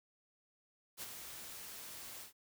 white noise with ADSR envelope, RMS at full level -43 dBFS, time 0.97-2.33 s, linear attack 48 ms, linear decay 33 ms, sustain -6 dB, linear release 120 ms, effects none

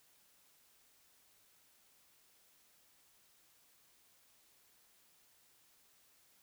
silence, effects white hiss -69 dBFS RMS until 6.42 s

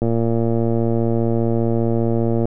click train, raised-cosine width 2 ms, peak -7 dBFS, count 281, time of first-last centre 0.02-2.455 s, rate 115 Hz, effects none

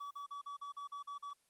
triangle tone bursts, 1142 Hz, D6, 49 cents flat, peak -40 dBFS, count 9, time 0-1.334 s, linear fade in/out 10 ms, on 110 ms, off 43 ms, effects white hiss -75 dBFS RMS until 1.49 s + Opus 24 kbps

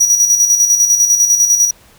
square tone with tremolo, 5800 Hz, F#8, 35 cents flat, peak -7 dBFS, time 0-1.71 s, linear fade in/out 10 ms, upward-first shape square, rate 10 Hz, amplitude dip 50%, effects pink hiss -46 dBFS RMS until 1.98 s

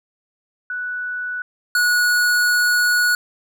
sine / square tone pair in turn, 1480 / 1460.5 Hz, F#6 / F#6, 0 / -23 cents, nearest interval unison, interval 23 cents, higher first, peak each -23 / -15 dBFS, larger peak second, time 0.7-1.42 / 1.75-3.15 s, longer second, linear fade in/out 2 ms, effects none

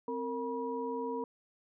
sine tone cluster, 260.8 / 460.9 / 966 Hz, C4 / A#4 / B5, -5 / -20 / -39 cents, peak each -39 / -36 / -39 dBFS, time 0.08-1.24 s, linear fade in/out 2 ms, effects none

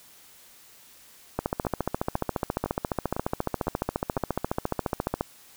two click trains, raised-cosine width 1 ms, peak -11 / -15 dBFS, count 56 / 6, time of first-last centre 1.39-5.209 / 1.65-4.175 s, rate 14.4 / 1.98 Hz, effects white hiss -53 dBFS RMS until 5.56 s

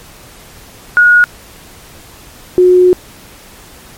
sine tone pair in turn, 1447 / 363 Hz, F#6 / F#4, -39 / -33 cents, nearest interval 2 octaves, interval 2394 cents, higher first, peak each -3 dBFS, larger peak neither, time 0.97-1.24 / 2.58-2.93 s, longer second, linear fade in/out 0 ms, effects pink hiss -37 dBFS RMS until 3.97 s + MP3 64 kbps

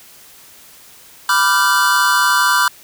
square chord, G dominant seventh, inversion first, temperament equal with one note detuned, 987.8 / 1174.7 / 1396.9 / 1541 Hz, B5 / D6 / F6 / G6, 0 / 0 / 0 / -30 cents, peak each -18 dBFS, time 1.29-2.68 s, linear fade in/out 2 ms, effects white hiss -43 dBFS RMS until 2.83 s

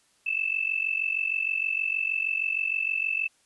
sine tone with amplitude modulation, 2635 Hz, E7, 1 cent flat, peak -21 dBFS, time 0.26-3.28 s, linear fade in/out 10 ms, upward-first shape sine, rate 46.4 Hz, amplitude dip 85%, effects white hiss -65 dBFS RMS until 3.45 s + resampled to 24000 Hz

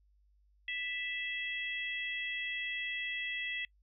harmonic tone, 659 Hz, E5, 1 cent flat, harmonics 3 / 4 / 5, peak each -38 / -40 / -42 dBFS, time 0.68-3.65 s, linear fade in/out 2 ms, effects noise-tail reverb RT60 0.1 s tail -24 dB re dry + added 50 Hz sine -65 dBFS peak until 3.82 s

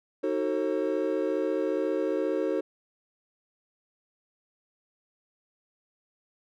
triangle chord, D# diminished seventh, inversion none, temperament just, 311.1 / 373.4 / 448 / 537.6 Hz, D#4 / F#4 / A4 / C5, 0 / +16 / +31 / +47 cents, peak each -29 dBFS, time 0.23-2.61 s, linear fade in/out 10 ms, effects none

